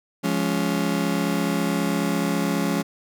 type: chord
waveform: 35% pulse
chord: Db major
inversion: first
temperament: just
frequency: 173.24 / 207.9 / 277.2 Hz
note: F3 / Ab3 / Db4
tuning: -14 / +2 / 0 cents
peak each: -24 dBFS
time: 0.23-2.83 s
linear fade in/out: 20 ms
effects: none